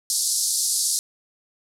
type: band-pass noise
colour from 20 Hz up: white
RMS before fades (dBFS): -23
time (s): 0.1-0.99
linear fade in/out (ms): 0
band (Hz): 4300 to 11000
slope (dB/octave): 48
effects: none